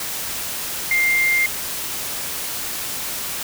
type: tone in noise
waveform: sine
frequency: 2100 Hz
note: C7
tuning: 6 cents sharp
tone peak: -15 dBFS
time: 0.91-1.46 s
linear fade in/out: 2 ms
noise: white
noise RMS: -27 dBFS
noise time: 0-3.43 s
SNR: +9 dB
effects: none